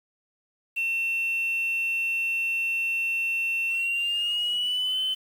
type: tone with pitch glide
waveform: sine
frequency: 2700 to 3048 Hz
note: E7 to G7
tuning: +41 to -49 cents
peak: -22 dBFS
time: 0.76-5.15 s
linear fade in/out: 20 ms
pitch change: +210 cents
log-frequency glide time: 3.69-4.99 s
effects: tanh soft clip ceiling -22 dBFS + 8-bit